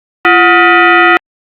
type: tone with frequency modulation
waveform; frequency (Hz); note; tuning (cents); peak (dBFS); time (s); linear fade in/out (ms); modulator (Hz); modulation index
sine; 343.3; F4; -30; -3; 0.25-1.17; 0; 537; 3.8
effects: Opus 48 kbps